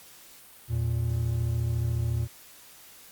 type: tone pair together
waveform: triangle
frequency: 82.47 / 116.54 Hz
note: E2 / A#2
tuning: +1 / 0 cents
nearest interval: tritone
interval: 599 cents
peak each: -28 / -24 dBFS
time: 0.68-2.28 s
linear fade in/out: 50 ms
effects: white hiss -51 dBFS RMS until 3.11 s + Opus 48 kbps